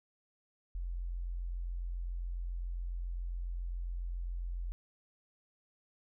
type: tone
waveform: sine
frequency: 43.65 Hz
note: F1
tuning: in tune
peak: -35 dBFS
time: 0.75-4.72 s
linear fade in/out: 0 ms
effects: none